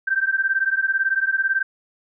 sine beating tone pair, 1557 / 1575 Hz, G6 / G6, -12 / +8 cents, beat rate 18 Hz, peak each -21 dBFS, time 0.07-1.63 s, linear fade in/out 10 ms, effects none

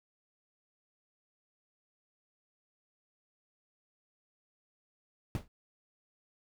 brown noise with exponential decay, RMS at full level -30 dBFS, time 5.35-5.48 s, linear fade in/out 1 ms, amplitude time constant 28 ms, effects none

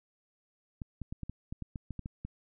clicks, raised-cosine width 5 ms, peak -26 dBFS, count 12, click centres 0.818 / 1.017 / 1.125 / 1.233 / 1.296 / 1.525 / 1.623 / 1.758 / 1.907 / 1.993 / 2.059 / 2.25 s, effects none

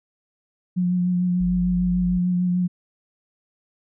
sine tone with vibrato, 179.2 Hz, F3, 45 cents sharp, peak -18 dBFS, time 0.76-2.68 s, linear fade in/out 20 ms, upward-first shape sine, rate 6.7 Hz, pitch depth 20 cents each way
sine tone, 51.91 Hz, G#1, in tune, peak -28 dBFS, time 1.4-2.19 s, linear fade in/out 10 ms
effects none

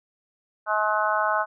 harmonic tone, 212.8 Hz, G#3, 42 cents sharp, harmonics 3 / 4 / 5 / 6 / 7, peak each -27 / -27 / -27 / -27 / -27 dBFS, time 0.66-1.46 s, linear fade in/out 50 ms, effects none

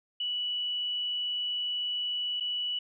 sine tone with dropouts, 2951 Hz, F#7, 5 cents flat, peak -29 dBFS, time 0.2-2.79 s, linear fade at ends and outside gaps 5 ms, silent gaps 2.4-2.406 s, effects none

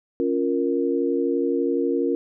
sine chord, Bb minor, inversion first, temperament equal, 277.2 / 349.2 / 466.2 Hz, Db4 / F4 / Bb4, 0 / 0 / 0 cents, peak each -24 dBFS, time 0.2-2.15 s, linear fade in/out 0 ms, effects none

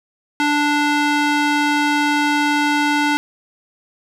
square tone with band-pass filter, 293.7 Hz, D4, in tune, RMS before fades -17 dBFS, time 0.4-3.17 s, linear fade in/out 0 ms, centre 1700 Hz, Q 0.58, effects none

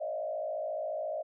sine tone with frequency modulation, 622.3 Hz, D#5, in tune, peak -32 dBFS, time 0-1.23 s, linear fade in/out 20 ms, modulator 54.3 Hz, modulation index 1.1, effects none

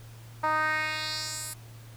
10% pulse tone with band-pass filter sweep, 310 Hz, D#4, 6 cents flat, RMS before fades -30 dBFS, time 0.43-1.54 s, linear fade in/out 10 ms, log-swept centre 960 to 11000 Hz, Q 2.2, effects added 114 Hz sine -45 dBFS peak until 1.96 s + pink hiss -54 dBFS RMS until 1.96 s

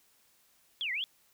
sine exponential two-way sweep, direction down then up, 3500 to 1900 to 3500 Hz, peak -31 dBFS, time 0.81-1.04 s, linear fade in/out 0 ms, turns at 0.92 s, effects white hiss -67 dBFS RMS until 1.33 s

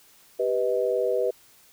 sine chord, G augmented, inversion none, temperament equal with one note detuned, 392 / 493.9 / 630.2 Hz, G4 / B4 / D#5, 0 / 0 / +22 cents, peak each -27 / -24 / -28 dBFS, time 0.39-1.31 s, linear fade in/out 10 ms, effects white hiss -56 dBFS RMS until 1.72 s

